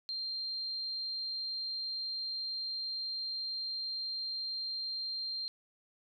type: tone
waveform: sine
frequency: 4177 Hz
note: C8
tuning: 4 cents flat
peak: -35 dBFS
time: 0.09-5.48 s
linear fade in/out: 0 ms
effects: none